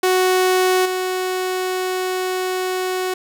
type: tone with level steps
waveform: sawtooth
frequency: 370 Hz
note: F#4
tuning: in tune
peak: -10 / -16 dBFS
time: 0.03-3.14 s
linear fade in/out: 5 ms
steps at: 0.85 s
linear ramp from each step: 10 ms
effects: 7-bit

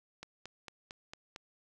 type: click train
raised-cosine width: 0.2 ms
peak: -27 dBFS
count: 6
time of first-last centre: 0.23-1.361 s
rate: 4.42 Hz
effects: none

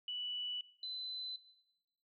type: tone pair in turn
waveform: sine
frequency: 2960 / 4028 Hz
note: F#7 / B7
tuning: 0 / +33 cents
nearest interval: perfect fourth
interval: 533 cents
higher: second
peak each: -38 / -40 dBFS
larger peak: first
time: 0.08-0.61 / 0.83-1.36 s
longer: neither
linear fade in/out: 2 ms
effects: noise-tail reverb RT60 1.0 s tail -19 dB re dry

